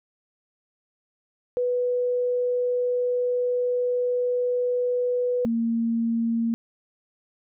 sine tone pair in turn, 493.2 / 230 Hz, B4 / A#3, -2 / -23 cents, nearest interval octave + minor second, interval 1321 cents, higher first, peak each -21 dBFS, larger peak neither, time 1.57-5.45 / 5.45-6.54 s, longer first, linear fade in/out 0 ms, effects none

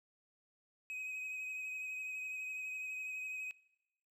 triangle tone with vibrato, 2527 Hz, D#7, 26 cents sharp, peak -39 dBFS, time 0.9-3.51 s, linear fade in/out 0 ms, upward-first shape sine, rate 12 Hz, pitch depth 17 cents each way, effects noise-tail reverb RT60 0.9 s tail -22 dB re dry

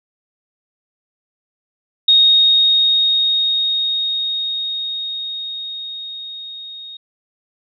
sine tone with level ramp, 3729 Hz, A#7, in tune, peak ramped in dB -7 to -31 dBFS, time 2.08-6.97 s, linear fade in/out 5 ms, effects none

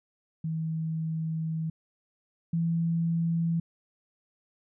sine tone pair in turn, 160.5 / 166.63 Hz, E3 / E3, -46 / +19 cents, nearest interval minor second, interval 65 cents, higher second, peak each -28 / -24 dBFS, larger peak second, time 0.44-1.7 / 2.53-3.6 s, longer first, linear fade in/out 5 ms, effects none

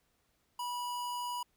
square tone, 976 Hz, B5, 21 cents flat, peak -36 dBFS, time 0.59-1.43 s, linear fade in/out 5 ms, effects pink hiss -75 dBFS RMS until 1.56 s

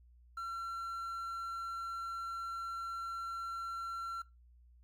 triangle tone with quantisation, 1358 Hz, F6, 49 cents flat, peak -36 dBFS, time 0.37-4.22 s, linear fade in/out 5 ms, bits 11, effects noise-tail reverb RT60 0.2 s tail -19 dB re dry + added 60 Hz sine -59 dBFS peak until 4.83 s

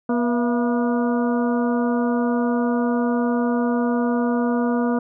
harmonic tone with a mistuned harmonic, 241.3 Hz, B3, 40 cents flat, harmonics 1 / 2 / 3 / 4 / 5 / 6, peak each -19 / -25 / -29 / -31 / -33 / -35 dBFS, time 0.09-4.99 s, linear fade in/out 5 ms, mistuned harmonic 3, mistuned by -97 cents, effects none

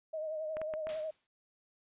sine tone with vibrato, 625 Hz, D#5, 8 cents sharp, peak -35 dBFS, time 0.13-1.11 s, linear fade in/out 10 ms, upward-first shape triangle, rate 11 Hz, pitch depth 53 cents each way
clicks, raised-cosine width 0.5 ms, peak -28 dBFS, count 4, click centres 0.569 / 0.616 / 0.738 / 0.87 s
white noise with exponential decay, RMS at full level -41 dBFS, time 0.89-1.27 s, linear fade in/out 1 ms, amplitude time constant 82 ms
effects resampled to 8000 Hz

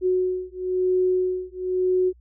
sine beating tone pair, 367.5 / 368.5 Hz, F#4 / F#4, -12 / -7 cents, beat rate 1 Hz, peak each -23 dBFS, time 0.01-2.13 s, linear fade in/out 50 ms, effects added 60 Hz sine -50 dBFS peak until 2.2 s

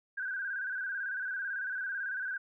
sine tone with vibrato, 1556 Hz, G6, 13 cents flat, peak -33 dBFS, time 0.17-2.38 s, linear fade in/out 10 ms, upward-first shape square, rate 18 Hz, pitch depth 60 cents each way, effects none

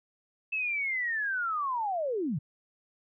sine linear sweep, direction down, 2637 to 121.4 Hz, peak -28 dBFS, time 0.52-2.39 s, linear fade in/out 10 ms, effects none

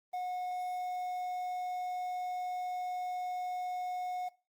triangle tone with quantisation, 727 Hz, F#5, 31 cents flat, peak -32 dBFS, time 0.13-4.29 s, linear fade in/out 10 ms, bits 10, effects noise-tail reverb RT60 0.3 s tail -20 dB re dry + Opus 32 kbps

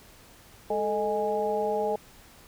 harmonic tone with a mistuned harmonic, 207 Hz, G#3, 5 cents flat, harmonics 1 / 2 / 3 / 4, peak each -38 / -28 / -30 / -30 dBFS, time 0.7-1.96 s, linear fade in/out 5 ms, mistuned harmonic 2, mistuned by +93 cents, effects pink hiss -53 dBFS RMS until 2.47 s

